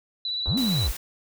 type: tone with vibrato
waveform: sine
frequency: 3951 Hz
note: B7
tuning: in tune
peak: -26 dBFS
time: 0.25-0.87 s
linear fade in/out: 2 ms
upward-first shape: triangle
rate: 17 Hz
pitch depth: 29 cents each way
type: click train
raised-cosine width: 1 ms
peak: -26 dBFS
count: 41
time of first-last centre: 0.46-0.879 s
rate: 95.5 Hz
type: linear two-way sweep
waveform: sine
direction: up then down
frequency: 34.78 to 277.2 to 34.78 Hz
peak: -22 dBFS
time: 0.47-0.92 s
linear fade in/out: 10 ms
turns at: 0.58 s
type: noise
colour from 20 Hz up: white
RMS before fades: -36 dBFS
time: 0.57-0.97 s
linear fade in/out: 5 ms
effects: none